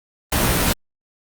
pink noise with comb filter, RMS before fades -18 dBFS, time 0.32-0.73 s, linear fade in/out 5 ms, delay 17 ms, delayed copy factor +0.75, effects Opus 32 kbps

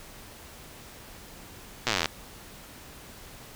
slowing click train, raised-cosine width 0.2 ms, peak -7 dBFS, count 19, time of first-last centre 1.87-2.057 s, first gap 8 ms, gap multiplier 1.03, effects pink hiss -47 dBFS RMS until 3.55 s

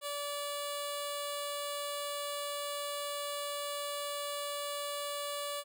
10% pulse tone with notch filter, 577 Hz, D5, 31 cents flat, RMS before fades -38 dBFS, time 0.01-5.64 s, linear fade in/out 50 ms, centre 2000 Hz, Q 1.1, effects none

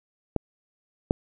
clicks, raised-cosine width 2 ms, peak -10 / -7 dBFS, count 2, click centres 0.363 / 1.109 s, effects none

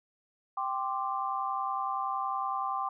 sine chord, G suspended fourth, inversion none, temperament just, 784 / 1045.3 / 1176 Hz, G5 / C6 / D6, 0 / -2 / +2 cents, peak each -34 dBFS, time 0.57-2.89 s, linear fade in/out 5 ms, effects none

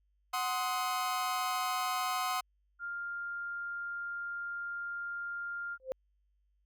40% pulse chord, C diminished, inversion second, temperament equal with one note detuned, 740 / 1046.5 / 1261.2 Hz, Gb5 / C6 / Eb6, 0 / 0 / +23 cents, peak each -35 dBFS, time 0.33-2.41 s, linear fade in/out 10 ms
sine tone, 1400 Hz, F6, 4 cents sharp, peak -36 dBFS, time 2.79-5.78 s, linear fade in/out 50 ms
sine tone with exponential growth, 522 Hz, C5, 4 cents flat, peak -28 dBFS, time 5.8-5.92 s, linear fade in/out 0 ms, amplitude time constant 26 ms
effects added 50 Hz sine -70 dBFS peak until 6.65 s

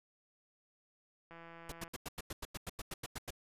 click train, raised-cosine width 0.5 ms, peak -38 dBFS, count 96, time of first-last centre 1.31-1.879 s, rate 167 Hz
pink noise bursts, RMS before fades -42 dBFS, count 14, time 1.69-3.306 s, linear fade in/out 5 ms, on 30 ms, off 92 ms
effects resampled to 32000 Hz

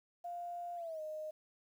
sine tone with pitch glide, 698.5 to 618.7 Hz, F5 to D#5, 0 to -10 cents, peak -40 dBFS, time 0.24-1.31 s, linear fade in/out 10 ms, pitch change -210 cents, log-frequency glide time 0.76-1.01 s, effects 11-bit

